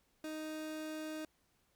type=tone; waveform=30% pulse; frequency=311.1 Hz; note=D#4; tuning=in tune; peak=-38 dBFS; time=0.24-1.25 s; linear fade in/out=2 ms; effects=pink hiss -75 dBFS RMS until 1.75 s